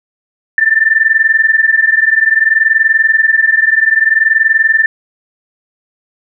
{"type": "tone pair together", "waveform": "sine", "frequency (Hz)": [1770, 1790.6], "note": ["A6", "A6"], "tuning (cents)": [10, 30], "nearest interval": "unison", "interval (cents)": 20, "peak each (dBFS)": -10, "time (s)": [0.58, 4.86], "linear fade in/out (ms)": 2, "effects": []}